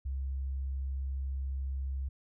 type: tone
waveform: sine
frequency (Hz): 67.1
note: C2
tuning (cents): +44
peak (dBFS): -32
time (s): 0.05-2.09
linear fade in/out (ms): 10
effects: none